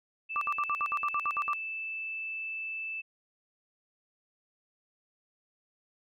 sine tone, 2637 Hz, E7, in tune, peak -34 dBFS, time 0.29-3.02 s, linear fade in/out 20 ms
sine tone bursts, 1174.7 Hz, D6, in tune, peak -27 dBFS, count 11, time 0.36-1.533 s, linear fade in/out 0 ms, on 53 ms, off 59 ms
effects none

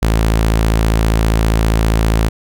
sawtooth tone, 55 Hz, A1, in tune, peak -7 dBFS, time 0.02-2.29 s, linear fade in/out 10 ms, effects none

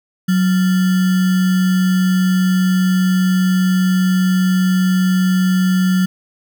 sine tone with sample-and-hold, 185 Hz, F#3, in tune, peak -11 dBFS, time 0.28-6.06 s, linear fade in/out 10 ms, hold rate 1575 Hz, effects none

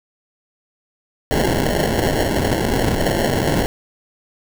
violet noise with sample-and-hold, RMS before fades -18 dBFS, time 1.31-3.66 s, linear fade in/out 0 ms, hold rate 1225 Hz, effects none

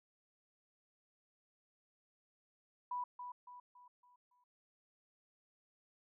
sine tone with echo, 985 Hz, B5, 5 cents flat, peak -37 dBFS, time 2.91-3.04 s, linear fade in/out 5 ms, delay 280 ms, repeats 5, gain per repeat -7 dB, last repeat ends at 4.44 s, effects none

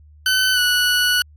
20% pulse tone with pitch glide, 1516 to 1473.7 Hz, F#6 to F#6, +42 to -7 cents, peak -10 dBFS, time 0.26-1.22 s, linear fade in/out 2 ms, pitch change -49 cents, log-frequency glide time 0.53-0.59 s, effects added 75 Hz sine -44 dBFS peak until 1.36 s + AAC 64 kbps

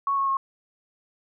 sine tone with pitch steps, 1108.7 / 1096 / 1083.4 Hz, C#6 / C#6 / C#6, 0 / -20 / -40 cents, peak -21 dBFS, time 0.07-0.37 s, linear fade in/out 2 ms, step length 100 ms, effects none

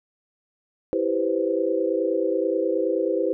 sine chord, C major seventh, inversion first, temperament equal, 329.6 / 392 / 493.9 / 523.3 Hz, E4 / G4 / B4 / C5, 0 / 0 / 0 / 0 cents, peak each -26 dBFS, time 0.93-3.33 s, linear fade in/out 0 ms, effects none

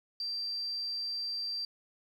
sine tone, 4699 Hz, D8, in tune, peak -33 dBFS, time 0.2-1.65 s, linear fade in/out 2 ms, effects 10-bit

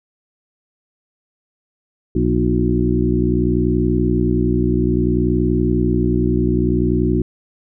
harmonic tone with a mistuned harmonic, 60.6 Hz, B1, 32 cents flat, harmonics 1 / 2 / 3 / 4 / 5 / 6, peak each -21 / -21 / -21 / -21 / -21 / -21 dBFS, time 2.15-7.22 s, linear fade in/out 5 ms, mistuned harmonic 5, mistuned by +52 cents, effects none

